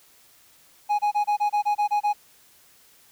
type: tone bursts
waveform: triangle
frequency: 830.6 Hz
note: G#5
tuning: in tune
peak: -17 dBFS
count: 10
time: 0.89-2.133 s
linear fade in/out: 20 ms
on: 100 ms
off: 27 ms
effects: white hiss -56 dBFS RMS until 3.11 s